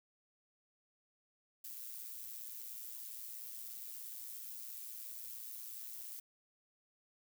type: noise with amplitude modulation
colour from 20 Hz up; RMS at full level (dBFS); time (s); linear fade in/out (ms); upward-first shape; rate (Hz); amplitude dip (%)
violet; -45; 1.64-6.2; 5; sine; 117; 55
effects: none